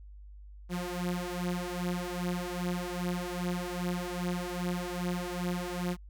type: beating tone pair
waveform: sawtooth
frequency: 176.4 / 178.9 Hz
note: F3 / F3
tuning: +18 / +42 cents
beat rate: 2.5 Hz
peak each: -31 dBFS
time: 0.69-5.97 s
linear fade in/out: 50 ms
effects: added 50 Hz sine -46 dBFS peak until 6.09 s